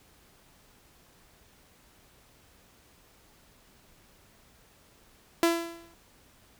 sawtooth tone with exponential decay, 336.3 Hz, E4, 35 cents sharp, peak -15 dBFS, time 5.43-5.94 s, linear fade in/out 1 ms, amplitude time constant 110 ms, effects pink hiss -60 dBFS RMS until 6.59 s

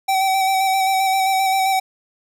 square tone with vibrato, 767 Hz, G5, 38 cents flat, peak -16 dBFS, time 0.08-1.8 s, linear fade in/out 10 ms, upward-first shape square, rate 7.6 Hz, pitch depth 19 cents each way, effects none

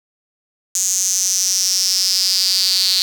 sawtooth tone with high-pass filter sweep, 188 Hz, F#3, 28 cents sharp, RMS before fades -17 dBFS, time 0.75-3.02 s, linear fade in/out 0 ms, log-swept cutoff 6700 to 4300 Hz, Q 7.6, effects 7-bit

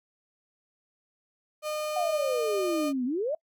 35% pulse tone, 609 Hz, D#5, 37 cents flat, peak -28 dBFS, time 1.62-2.93 s, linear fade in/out 50 ms
sine exponential two-way sweep, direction down then up, 740 to 241.3 to 654 Hz, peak -26 dBFS, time 1.96-3.35 s, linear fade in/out 5 ms, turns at 3.05 s
effects noise-tail reverb RT60 0.1 s tail -25 dB re dry

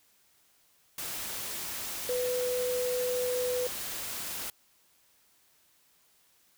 sine tone in noise, 497.7 Hz, B4, 13 cents sharp, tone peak -28 dBFS, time 2.09-3.67 s, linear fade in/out 2 ms, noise white, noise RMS -37 dBFS, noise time 0.98-4.5 s, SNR +6 dB, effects white hiss -66 dBFS RMS until 6.57 s

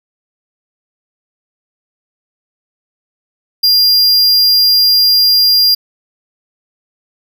square tone, 4800 Hz, D8, 37 cents sharp, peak -7 dBFS, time 3.63-5.75 s, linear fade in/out 10 ms, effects 8-bit

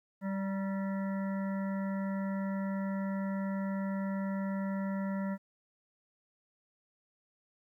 harmonic tone with a mistuned harmonic, 194.9 Hz, G3, 10 cents flat, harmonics 1 / 3 / 5 / 7 / 9 / 10, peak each -32 / -42 / -46 / -49 / -51 / -52 dBFS, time 0.21-5.38 s, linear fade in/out 50 ms, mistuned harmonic 5, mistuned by -28 cents, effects 12-bit

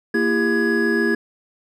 triangle tone cluster, 232.6 / 336.2 / 403.5 / 1674 Hz, A#3 / E4 / G#4 / G#6, -4 / +34 / -50 / +13 cents, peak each -20 dBFS, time 0.14-1.15 s, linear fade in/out 5 ms, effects none

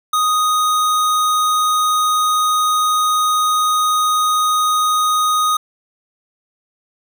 square tone, 1244.5 Hz, D#6, in tune, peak -14 dBFS, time 0.13-5.57 s, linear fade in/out 5 ms, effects none

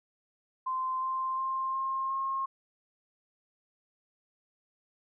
sine tone with pitch steps, 1038 / 1047 / 1056.1 / 1065.3 / 1074.6 Hz, C6 / C6 / C6 / C6 / C6, -14 / +1 / +16 / +31 / +46 cents, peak -29 dBFS, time 0.66-2.46 s, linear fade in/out 10 ms, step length 360 ms, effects none

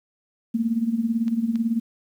sine tone with tremolo, 228.9 Hz, A#3, 31 cents flat, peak -17 dBFS, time 0.54-1.8 s, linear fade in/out 10 ms, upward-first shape sine, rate 18 Hz, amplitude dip 75%
clicks, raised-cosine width 0.2 ms, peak -25 dBFS, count 2, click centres 1.281 / 1.557 s
effects 9-bit

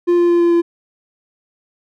triangle tone with pitch steps, 349.2 / 347.2 / 345.2 / 343.2 / 341.2 Hz, F4 / F4 / F4 / F4 / F4, 0 / -10 / -20 / -30 / -40 cents, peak -8 dBFS, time 0.07-0.62 s, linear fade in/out 20 ms, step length 110 ms, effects none

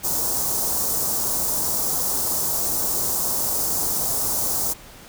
white band-stop noise, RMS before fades -23 dBFS, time 0.03-4.74 s, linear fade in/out 20 ms, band 1100 to 5400 Hz, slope 24 dB/octave, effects pink hiss -44 dBFS RMS until 5.08 s

